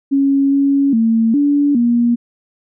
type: tone with pitch steps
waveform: sine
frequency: 276 / 278.2 / 226 / 287.3 / 237.6 Hz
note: C#4 / C#4 / A3 / D4 / A#3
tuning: -7 / +6 / +47 / -38 / +33 cents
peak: -10 dBFS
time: 0.11-2.16 s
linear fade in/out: 20 ms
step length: 410 ms
effects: none